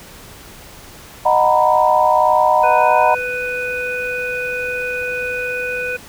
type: chord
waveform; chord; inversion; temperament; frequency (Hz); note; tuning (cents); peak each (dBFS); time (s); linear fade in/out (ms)
sine; B major seventh; first; just; 617.4 / 740.8 / 926 / 987.8; D#5 / F#5 / A#5 / B5; -14 / +2 / -12 / 0; -16; 1.25-3.15; 10
type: harmonic tone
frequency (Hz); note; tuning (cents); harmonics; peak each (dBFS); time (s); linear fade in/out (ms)
496.7; B4; +10; 1 / 3 / 5; -24 / -24 / -24; 2.63-5.97; 10
effects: pink hiss -39 dBFS RMS until 6.08 s